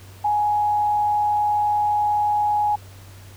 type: tone with frequency modulation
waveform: sine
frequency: 835 Hz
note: G#5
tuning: 9 cents sharp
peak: -17 dBFS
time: 0.24-2.76 s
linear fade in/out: 10 ms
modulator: 91.7 Hz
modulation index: 0.23
effects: added 96 Hz sine -41 dBFS peak until 3.36 s + pink hiss -48 dBFS RMS until 3.36 s